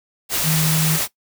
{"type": "tone in noise", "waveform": "sine", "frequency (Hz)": 157.8, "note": "D#3", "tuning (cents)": 25, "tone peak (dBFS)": -17, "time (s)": [0.43, 0.99], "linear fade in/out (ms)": 50, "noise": "white", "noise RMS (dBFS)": -21, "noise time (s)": [0.29, 1.08], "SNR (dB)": 1, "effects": ["noise-tail reverb RT60 0.1 s tail -18 dB re dry"]}